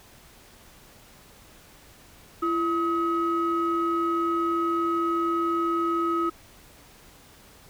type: tone pair together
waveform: sine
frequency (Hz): 336.9 / 1272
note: E4 / D#6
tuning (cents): +38 / +38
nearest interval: octave + major seventh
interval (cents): 2300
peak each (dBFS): -24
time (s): 2.42-6.3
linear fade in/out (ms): 10
effects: tanh soft clip ceiling -17 dBFS + pink hiss -52 dBFS RMS until 7.69 s